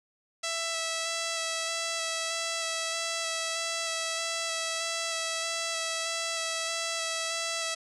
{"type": "tone with vibrato", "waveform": "5% pulse", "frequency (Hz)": 659.3, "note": "E5", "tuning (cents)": 0, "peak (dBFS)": -18, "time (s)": [0.43, 7.75], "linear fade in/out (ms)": 10, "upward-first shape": "square", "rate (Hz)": 1.6, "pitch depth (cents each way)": 10, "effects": ["resampled to 22050 Hz"]}